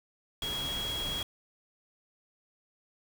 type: tone in noise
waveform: sine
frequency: 3309 Hz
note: G#7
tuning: 7 cents flat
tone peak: -33 dBFS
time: 0.42-1.23 s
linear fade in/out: 2 ms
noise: pink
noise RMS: -39 dBFS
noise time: 0.42-1.23 s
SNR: +3 dB
effects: none